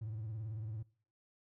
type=tone with vibrato; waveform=triangle; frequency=109.2 Hz; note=A2; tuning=13 cents flat; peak=-36 dBFS; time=0.01-0.83 s; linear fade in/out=10 ms; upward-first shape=triangle; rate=18 Hz; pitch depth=120 cents each way; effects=noise-tail reverb RT60 0.5 s tail -25 dB re dry + tanh soft clip ceiling -34 dBFS